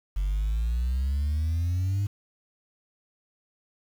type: exponential sweep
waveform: sine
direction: up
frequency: 46.25 to 102.4 Hz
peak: -21 dBFS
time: 0.16-2.07 s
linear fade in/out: 10 ms
effects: tanh soft clip ceiling -22 dBFS + 8-bit